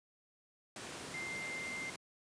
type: tone in noise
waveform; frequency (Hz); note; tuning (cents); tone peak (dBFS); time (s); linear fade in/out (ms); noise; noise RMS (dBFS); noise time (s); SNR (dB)
sine; 2093; C7; 0; -40; 1.14-1.9; 2; pink; -45; 0.76-1.96; +2
effects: high-pass 150 Hz 12 dB/octave + resampled to 22050 Hz